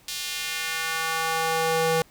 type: tone with high-pass filter sweep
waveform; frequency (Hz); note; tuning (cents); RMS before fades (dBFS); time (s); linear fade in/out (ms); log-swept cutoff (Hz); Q
square; 162.5; E3; -24; -26; 0.08-2.02; 2; 3900 to 370; 1.2
effects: pink hiss -56 dBFS RMS until 2.1 s